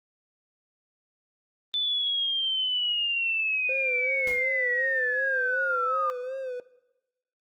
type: linear sweep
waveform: sine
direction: down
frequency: 3520 to 1198 Hz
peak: -24 dBFS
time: 1.74-6.1 s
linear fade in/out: 0 ms
type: tone with vibrato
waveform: triangle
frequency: 515 Hz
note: C5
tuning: 28 cents flat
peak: -29 dBFS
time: 3.69-6.6 s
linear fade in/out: 2 ms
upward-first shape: sine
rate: 2.7 Hz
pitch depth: 71 cents each way
type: noise with exponential decay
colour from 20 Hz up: pink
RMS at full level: -37 dBFS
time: 4.27-4.52 s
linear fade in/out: 2 ms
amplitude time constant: 53 ms
effects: noise-tail reverb RT60 1.0 s tail -19 dB re dry + Opus 32 kbps